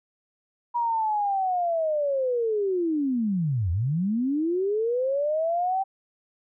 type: linear two-way sweep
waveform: sine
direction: down then up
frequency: 964 to 80.4 to 783 Hz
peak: -22 dBFS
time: 0.74-5.84 s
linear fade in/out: 20 ms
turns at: 3.71 s
effects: none